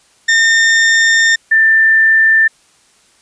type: tone pair in turn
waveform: 40% pulse / sine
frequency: 1816 / 1782.7 Hz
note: A#6 / A6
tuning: -46 / +22 cents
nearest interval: unison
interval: 32 cents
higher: first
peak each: -7 / -6 dBFS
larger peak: second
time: 0.28-1.36 / 1.51-2.48 s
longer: first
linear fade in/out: 10 ms
effects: white hiss -51 dBFS RMS until 3.21 s + resampled to 22050 Hz